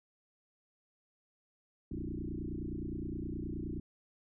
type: tone with frequency modulation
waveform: sine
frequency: 185.2 Hz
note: F#3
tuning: 2 cents sharp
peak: -36 dBFS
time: 1.91-3.8 s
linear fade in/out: 5 ms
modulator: 29.6 Hz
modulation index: 5.5
effects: none